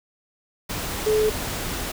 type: tone in noise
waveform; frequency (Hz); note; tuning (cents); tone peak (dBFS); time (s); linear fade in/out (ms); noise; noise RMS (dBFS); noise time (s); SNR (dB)
sine; 430; A4; -40; -17; 1.06-1.3; 10; pink; -29; 0.69-1.92; +9
effects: none